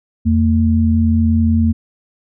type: tone pair together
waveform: sine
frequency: 85 / 226.3 Hz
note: F2 / A3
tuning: -46 / +49 cents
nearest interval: octave + perfect fourth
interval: 1695 cents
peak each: -13 dBFS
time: 0.25-1.73 s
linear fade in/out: 20 ms
effects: none